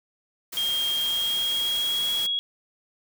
white noise, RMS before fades -35 dBFS, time 0.52-2.27 s, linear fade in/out 10 ms
sine tone with pitch glide, 3225 to 3318 Hz, G7 to G#7, +48 to -2 cents, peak -23 dBFS, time 0.57-2.39 s, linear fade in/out 0 ms, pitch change +50 cents, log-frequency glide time 1-2.05 s
effects none

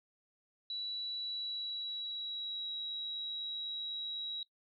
sine tone with pitch glide, 3934 to 3864 Hz, B7 to B7, -7 to -39 cents, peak -37 dBFS, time 0.7-4.43 s, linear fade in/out 2 ms, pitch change -32 cents, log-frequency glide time 1.19-2.74 s, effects noise-tail reverb RT60 0.1 s tail -17 dB re dry

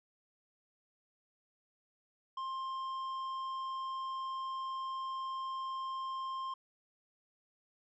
triangle tone with tanh clipping, 1057 Hz, C6, 17 cents sharp, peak -38 dBFS, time 2.37-6.54 s, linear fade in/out 5 ms, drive 11 dB, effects none

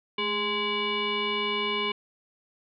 sine tone with frequency modulation, 1661.2 Hz, G#6, in tune, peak -25 dBFS, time 0.18-1.92 s, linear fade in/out 5 ms, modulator 625 Hz, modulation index 2.6, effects none

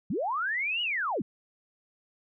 sine linear two-way sweep, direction up then down, 142.2 to 2960 to 142.2 Hz, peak -27 dBFS, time 0.1-1.22 s, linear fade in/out 5 ms, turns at 0.82 s, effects none

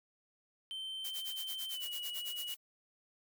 triangle tone with pitch glide, 3105 to 2914 Hz, G7 to F#7, -17 to -27 cents, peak -38 dBFS, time 0.71-2.54 s, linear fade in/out 0 ms, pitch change -110 cents, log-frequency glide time 1.7-1.85 s
blue noise with tremolo, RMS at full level -42 dBFS, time 1.04-2.57 s, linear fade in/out 10 ms, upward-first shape sine, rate 9 Hz, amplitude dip 95%
effects none

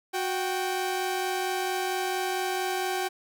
sawtooth tone pair together, 367.8 / 780 Hz, F#4 / G5, -10 / -9 cents, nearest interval octave + minor second, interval 1301 cents, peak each -26 dBFS, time 0.13-3.09 s, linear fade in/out 20 ms, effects none

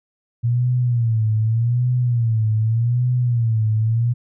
sine tone with vibrato, 116.54 Hz, A#2, in tune, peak -15 dBFS, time 0.43-4.14 s, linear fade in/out 20 ms, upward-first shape sine, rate 0.84 Hz, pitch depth 120 cents each way, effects none

